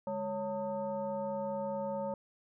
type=tone with frequency modulation; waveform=sine; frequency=554.4 Hz; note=C#5; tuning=in tune; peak=-33 dBFS; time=0.07-2.14 s; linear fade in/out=2 ms; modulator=348 Hz; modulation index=0.97; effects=none